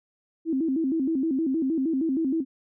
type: tone with vibrato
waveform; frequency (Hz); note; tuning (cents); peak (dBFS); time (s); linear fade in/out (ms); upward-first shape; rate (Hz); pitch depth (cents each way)
sine; 293.7; D4; 0; -22; 0.45-2.45; 50; square; 6.4; 180
effects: none